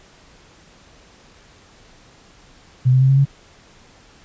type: tone with pitch steps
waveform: sine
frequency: 127 / 129.82 / 132.7 / 135.64 / 138.65 Hz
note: B2 / C3 / C3 / C#3 / C#3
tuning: +49 / -13 / +25 / -37 / +1 cents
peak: -10 dBFS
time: 2.85-3.255 s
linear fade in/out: 20 ms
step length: 81 ms
effects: pink hiss -49 dBFS RMS until 4.24 s + resampled to 16000 Hz